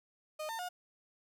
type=tone with pitch steps; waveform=35% pulse; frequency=616 / 903 / 719 Hz; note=D#5 / A5 / F#5; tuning=-17 / +45 / -50 cents; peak=-36 dBFS; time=0.39-0.69 s; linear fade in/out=10 ms; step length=100 ms; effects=none